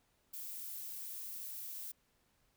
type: noise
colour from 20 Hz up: violet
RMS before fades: -45 dBFS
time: 0.33-1.92 s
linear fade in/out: 10 ms
effects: pink hiss -75 dBFS RMS until 2.56 s